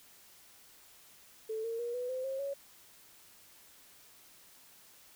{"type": "tone with pitch steps", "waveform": "sine", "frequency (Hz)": [440, 457.6, 476, 495, 514.9, 535.5, 556.9], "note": ["A4", "A#4", "A#4", "B4", "C5", "C5", "C#5"], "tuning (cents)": [0, -32, 36, 4, -28, 40, 8], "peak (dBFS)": -34, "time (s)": [1.49, 2.54], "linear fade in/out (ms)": 10, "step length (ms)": 150, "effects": ["white hiss -59 dBFS RMS until 5.15 s"]}